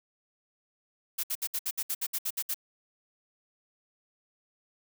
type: noise bursts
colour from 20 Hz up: blue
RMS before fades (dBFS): -31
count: 12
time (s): 1.18-2.544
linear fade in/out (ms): 10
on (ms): 55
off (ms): 64
effects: none